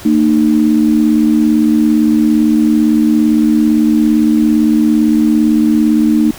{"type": "tone pair together", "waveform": "sine", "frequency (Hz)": [227.4, 305.1], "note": ["A#3", "D#4"], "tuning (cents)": [-43, -34], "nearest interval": "perfect fourth", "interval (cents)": 509, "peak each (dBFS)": -10, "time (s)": [0.05, 6.31], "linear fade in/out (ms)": 5, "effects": ["pink hiss -32 dBFS RMS until 6.38 s"]}